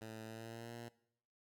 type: tone with pitch glide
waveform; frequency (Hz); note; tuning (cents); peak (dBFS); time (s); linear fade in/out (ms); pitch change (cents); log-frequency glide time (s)
10% pulse; 110.9 to 117.49; A2 to A#2; +14 to +14; -39; 0.01-0.89; 10; +100; 0.24-0.73
effects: noise-tail reverb RT60 0.7 s tail -20 dB re dry